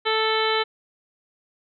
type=harmonic tone; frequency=440 Hz; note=A4; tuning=in tune; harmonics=1 / 2 / 3 / 4 / 5 / 6 / 7 / 8 / 9; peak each=-24 / -27 / -27 / -30 / -29 / -39 / -29 / -34 / -30 dBFS; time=0.05-0.64 s; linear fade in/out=20 ms; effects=none